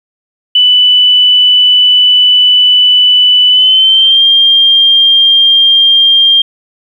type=tone with pitch glide; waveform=sine; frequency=2984 to 3198 Hz; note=F#7 to G7; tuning=+14 to +34 cents; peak=-3 dBFS; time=0.55-6.42 s; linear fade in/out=5 ms; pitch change=+120 cents; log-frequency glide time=3.49-4.23 s; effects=7-bit